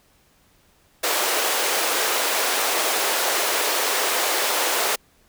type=high-pass noise; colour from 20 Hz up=pink; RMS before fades=-22 dBFS; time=1.03-4.96 s; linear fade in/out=10 ms; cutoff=420 Hz; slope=24 dB/octave; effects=pink hiss -59 dBFS RMS until 5.28 s